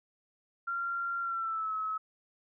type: tone with pitch glide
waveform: sine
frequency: 1381 to 1288.5 Hz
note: F6 to E6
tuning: -20 to -40 cents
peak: -31 dBFS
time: 0.67-1.98 s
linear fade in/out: 10 ms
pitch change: -120 cents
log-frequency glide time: 1.21-1.74 s
effects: none